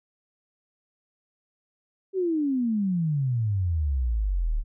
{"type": "exponential sweep", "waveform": "sine", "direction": "down", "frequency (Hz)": [392, 34.65], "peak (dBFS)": -22, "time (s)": [2.13, 4.64], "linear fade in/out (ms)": 50, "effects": []}